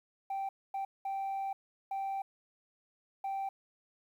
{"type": "tone bursts at uneven times", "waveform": "sine", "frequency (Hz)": 781, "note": "G5", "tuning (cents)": -7, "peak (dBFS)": -31, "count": 5, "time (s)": [[0.3, 0.49], [0.74, 0.85], [1.05, 1.53], [1.91, 2.22], [3.24, 3.49]], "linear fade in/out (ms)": 5, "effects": ["tanh soft clip ceiling -32 dBFS", "11-bit"]}